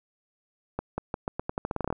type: accelerating click train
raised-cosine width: 1 ms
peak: -15 dBFS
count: 15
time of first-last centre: 0.79-1.926 s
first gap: 190 ms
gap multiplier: 0.85
effects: none